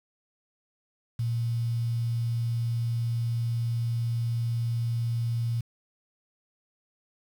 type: tone with quantisation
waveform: sine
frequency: 117 Hz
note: A#2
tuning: 7 cents sharp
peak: -25 dBFS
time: 1.19-5.61 s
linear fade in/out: 5 ms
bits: 8
effects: none